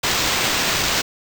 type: noise with sample-and-hold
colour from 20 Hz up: white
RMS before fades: -20 dBFS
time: 0.03-1.02 s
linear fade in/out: 10 ms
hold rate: 11025 Hz
effects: none